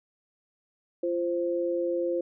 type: tone pair together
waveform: sine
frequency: 344.8 / 523.3 Hz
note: F4 / C5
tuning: -22 / 0 cents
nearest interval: perfect fifth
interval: 722 cents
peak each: -28 / -28 dBFS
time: 1.03-2.21 s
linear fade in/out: 5 ms
effects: none